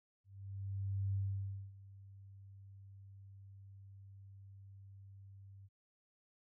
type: tone with ADSR envelope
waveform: sine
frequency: 98 Hz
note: G2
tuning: in tune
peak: -33 dBFS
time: 0.24-5.69 s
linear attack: 900 ms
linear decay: 580 ms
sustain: -20 dB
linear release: 37 ms
effects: none